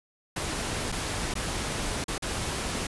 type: noise with dropouts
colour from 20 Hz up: pink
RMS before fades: -31 dBFS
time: 0.36-2.87 s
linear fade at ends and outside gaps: 5 ms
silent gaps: 0.919-0.923 / 1.34-1.353 / 2.042-2.081 / 2.181-2.222 s
effects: resampled to 24000 Hz